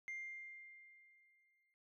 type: tone with exponential decay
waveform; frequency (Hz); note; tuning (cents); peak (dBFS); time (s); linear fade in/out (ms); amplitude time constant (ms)
sine; 2100; C7; +6; -40; 0.08-1.74; 0; 360
effects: tanh soft clip ceiling -41 dBFS